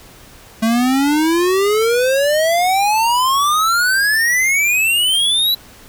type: exponential sweep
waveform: square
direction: up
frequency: 220 to 3992 Hz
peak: -13 dBFS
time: 0.62-5.55 s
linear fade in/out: 10 ms
effects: pink hiss -42 dBFS RMS until 5.88 s